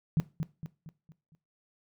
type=tone with echo; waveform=sine; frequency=157.4 Hz; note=D#3; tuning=20 cents sharp; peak=-21 dBFS; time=0.17-0.2 s; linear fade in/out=0 ms; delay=230 ms; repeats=5; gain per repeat=-7 dB; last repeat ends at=1.35 s; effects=noise-tail reverb RT60 0.3 s tail -18 dB re dry